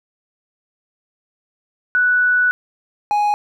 sine / triangle tone pair in turn, 1480 / 830.6 Hz, F#6 / G#5, 0 / 0 cents, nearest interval minor seventh, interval 1000 cents, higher first, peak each -12 dBFS, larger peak neither, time 1.95-2.51 / 3.11-3.34 s, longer first, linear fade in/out 0 ms, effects none

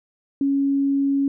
sine tone, 277.2 Hz, C#4, in tune, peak -17 dBFS, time 0.41-1.28 s, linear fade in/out 2 ms, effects none

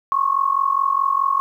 sine tone with amplitude modulation, 1096 Hz, C#6, 20 cents flat, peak -12 dBFS, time 0.12-1.4 s, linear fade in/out 0 ms, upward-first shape sine, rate 44.8 Hz, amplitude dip 85%, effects 9-bit

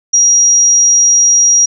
sine tone, 5720 Hz, F8, 41 cents sharp, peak -5 dBFS, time 0.13-1.66 s, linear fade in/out 10 ms, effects none

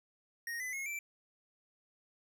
square tone with pitch steps, 1864.7 / 2010 / 2167 / 2336 Hz, A#6 / B6 / C#7 / D7, 0 / +30 / -40 / -10 cents, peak -38 dBFS, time 0.47-0.99 s, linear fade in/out 2 ms, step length 130 ms, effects none

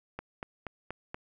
click train, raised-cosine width 0.5 ms, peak -22 dBFS, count 5, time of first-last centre 0.19-1.145 s, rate 4.19 Hz, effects none

